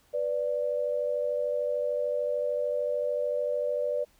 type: tone pair together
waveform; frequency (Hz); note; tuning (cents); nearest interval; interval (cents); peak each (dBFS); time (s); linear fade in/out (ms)
sine; 493.6 / 587; B4 / D5; -1 / -1; minor third; 300; -30 / -28; 0.13-4.05; 20
effects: pink hiss -64 dBFS RMS until 4.19 s